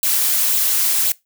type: noise with flanger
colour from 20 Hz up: blue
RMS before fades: -17 dBFS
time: 0.03-1.12 s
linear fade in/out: 2 ms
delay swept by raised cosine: 0.25 to 5.65 ms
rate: 1.9 Hz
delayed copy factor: +0.55
effects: noise-tail reverb RT60 0.2 s tail -22 dB re dry